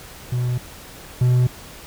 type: tone pair in turn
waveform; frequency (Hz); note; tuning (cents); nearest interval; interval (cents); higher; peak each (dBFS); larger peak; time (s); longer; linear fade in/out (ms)
triangle; 123.47 / 124.69; B2 / B2; 0 / +17; unison; 17; second; -17 / -11; second; 0.32-0.58 / 1.21-1.47; neither; 5
effects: pink hiss -40 dBFS RMS until 1.86 s